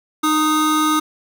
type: tone pair together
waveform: square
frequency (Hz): 307.1 / 1244.5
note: D#4 / D#6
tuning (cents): -23 / 0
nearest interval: 2 octaves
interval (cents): 2423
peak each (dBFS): -18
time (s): 0.23-1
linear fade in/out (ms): 10
effects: none